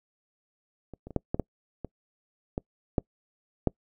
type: clicks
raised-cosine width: 2 ms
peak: -28 / -28 / -29 / -12 / -13 / -14 / -21 / -16 / -10 / -9 dBFS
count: 10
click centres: 0.937 / 1.07 / 1.107 / 1.163 / 1.345 / 1.397 / 1.847 / 2.579 / 2.982 / 3.673 s
effects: noise-tail reverb RT60 0.1 s tail -26 dB re dry